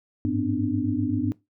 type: tone cluster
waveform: sine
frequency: 98.5 / 106.3 / 248.7 / 268.9 / 297.1 Hz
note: G2 / G#2 / B3 / C4 / D4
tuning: +9 / +41 / +12 / +47 / +20 cents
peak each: -31 / -31 / -27 / -31 / -26 dBFS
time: 0.25-1.32 s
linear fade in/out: 0 ms
effects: noise-tail reverb RT60 0.2 s tail -20 dB re dry